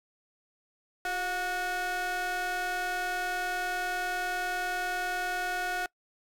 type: ring-modulated tone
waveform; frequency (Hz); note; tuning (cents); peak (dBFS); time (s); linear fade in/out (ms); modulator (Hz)
40% pulse; 370; F#4; 0; -26; 1.05-5.86; 2; 1090
effects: noise-tail reverb RT60 0.1 s tail -24 dB re dry